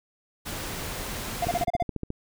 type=noise; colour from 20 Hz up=pink; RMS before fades=-34 dBFS; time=0.45-1.65 s; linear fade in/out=20 ms
type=tone bursts; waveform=triangle; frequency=698.5 Hz; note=F5; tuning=in tune; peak=-20 dBFS; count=7; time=1.42-1.829 s; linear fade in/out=5 ms; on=31 ms; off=32 ms
type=click train; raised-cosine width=3 ms; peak=-18 dBFS; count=10; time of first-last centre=1.47-2.104 s; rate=14.2 Hz
effects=none